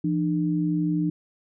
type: tone pair together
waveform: sine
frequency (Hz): 169.21 / 301.5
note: E3 / D4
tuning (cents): +46 / +46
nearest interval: minor seventh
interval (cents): 1000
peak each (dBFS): -24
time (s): 0.04-1.1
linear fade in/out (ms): 5
effects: none